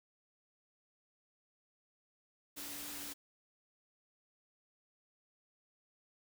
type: tone in noise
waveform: sine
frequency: 289.5 Hz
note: D4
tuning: 25 cents flat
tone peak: -54 dBFS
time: 2.56-3.14 s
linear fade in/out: 20 ms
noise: white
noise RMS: -45 dBFS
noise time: 2.56-3.14 s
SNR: -12 dB
effects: none